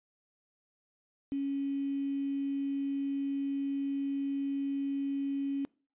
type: tone with quantisation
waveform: sine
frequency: 277.2 Hz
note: C#4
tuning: in tune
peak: -30 dBFS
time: 1.32-5.65 s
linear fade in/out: 0 ms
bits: 8
effects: noise-tail reverb RT60 0.4 s tail -24 dB re dry + resampled to 8000 Hz